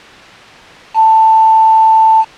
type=tone with quantisation; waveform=sine; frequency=885 Hz; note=A5; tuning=10 cents sharp; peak=-4 dBFS; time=0.94-2.25 s; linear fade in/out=50 ms; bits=4; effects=white hiss -34 dBFS RMS until 2.37 s + low-pass 3000 Hz 12 dB/octave